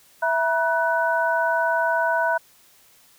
sine tone cluster, 660 / 959 / 1495 Hz, E5 / A#5 / F#6, +2 / +49 / +17 cents, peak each -23 dBFS, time 0.22-2.38 s, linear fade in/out 10 ms, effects white hiss -55 dBFS RMS until 3.18 s

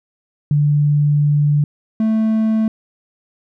sine / triangle tone pair in turn, 146.83 / 220 Hz, D3 / A3, 0 / 0 cents, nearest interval perfect fifth, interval 700 cents, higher second, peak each -11 dBFS, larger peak neither, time 0.51-1.64 / 2-2.68 s, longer first, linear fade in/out 2 ms, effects none

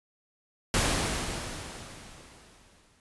pink noise with exponential decay, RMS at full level -24 dBFS, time 0.74-3 s, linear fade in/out 1 ms, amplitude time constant 490 ms, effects resampled to 24000 Hz

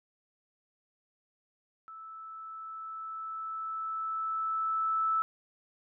sine tone with level ramp, 1313 Hz, E6, 7 cents flat, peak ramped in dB -44 to -25 dBFS, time 1.88-5.22 s, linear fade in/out 0 ms, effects none

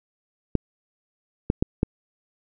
clicks, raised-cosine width 3 ms, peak -6 dBFS, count 4, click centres 0.553 / 1.501 / 1.625 / 1.831 s, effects none

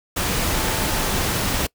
sine tone in noise, 880 Hz, A5, in tune, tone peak -33 dBFS, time 0.52-1.06 s, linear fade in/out 10 ms, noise pink, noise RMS -22 dBFS, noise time 0.16-1.67 s, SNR -14 dB, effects noise-tail reverb RT60 0.1 s tail -23 dB re dry

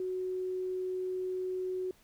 sine tone, 370 Hz, F#4, in tune, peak -32 dBFS, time 0-1.91 s, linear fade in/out 2 ms, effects pink hiss -64 dBFS RMS until 2.03 s

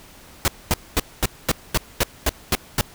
pink noise bursts, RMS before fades -18 dBFS, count 10, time 0.45-2.81 s, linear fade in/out 0 ms, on 29 ms, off 230 ms, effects pink hiss -46 dBFS RMS until 2.94 s

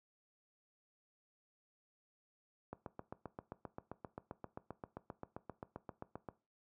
click train, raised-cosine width 1 ms, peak -30 dBFS, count 28, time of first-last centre 2.73-6.287 s, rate 7.59 Hz, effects noise-tail reverb RT60 0.3 s tail -18 dB re dry + high-pass 80 Hz 12 dB/octave

